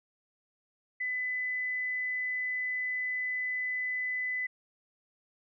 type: tone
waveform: sine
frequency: 2005 Hz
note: B6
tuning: 26 cents sharp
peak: -30 dBFS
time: 1-4.47 s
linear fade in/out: 10 ms
effects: none